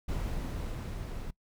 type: noise with level ramp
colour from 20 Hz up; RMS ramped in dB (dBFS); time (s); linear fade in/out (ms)
brown; -33 to -39; 0.08-1.31; 10
effects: noise-tail reverb RT60 0.1 s tail -22 dB re dry